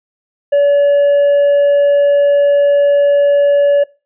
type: tone with hard clipping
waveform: sine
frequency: 571 Hz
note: D5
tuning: 49 cents flat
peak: -8 dBFS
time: 0.52-3.84 s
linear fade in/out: 10 ms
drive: 2 dB
effects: noise-tail reverb RT60 0.3 s tail -22 dB re dry + resampled to 8000 Hz